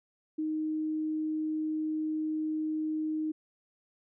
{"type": "tone", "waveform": "sine", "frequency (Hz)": 311.1, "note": "D#4", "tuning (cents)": 0, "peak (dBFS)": -29, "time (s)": [0.38, 3.32], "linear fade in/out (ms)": 10, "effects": []}